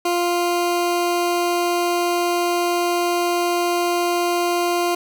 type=tone; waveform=20% pulse; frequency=349.2 Hz; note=F4; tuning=in tune; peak=-13 dBFS; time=0.05-4.95 s; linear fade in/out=5 ms; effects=none